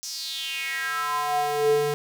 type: tone with high-pass filter sweep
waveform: square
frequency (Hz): 146.83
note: D3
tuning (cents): 0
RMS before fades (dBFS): -26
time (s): 0.03-1.94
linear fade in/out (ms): 0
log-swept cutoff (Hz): 5900 to 300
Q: 5
effects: 8-bit